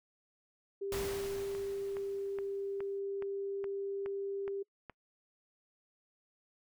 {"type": "tone", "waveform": "sine", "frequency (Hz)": 395.8, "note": "G4", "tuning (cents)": 17, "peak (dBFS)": -35, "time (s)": [0.81, 4.63], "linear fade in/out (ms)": 10}
{"type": "noise with exponential decay", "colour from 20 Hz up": "pink", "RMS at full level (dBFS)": -39, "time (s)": [0.92, 2.99], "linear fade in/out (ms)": 2, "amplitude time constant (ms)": 450}
{"type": "click train", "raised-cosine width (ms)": 0.5, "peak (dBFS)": -31, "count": 9, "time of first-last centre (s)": [1.55, 4.897], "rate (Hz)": 2.39}
{"effects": ["noise-tail reverb RT60 0.1 s tail -26 dB re dry"]}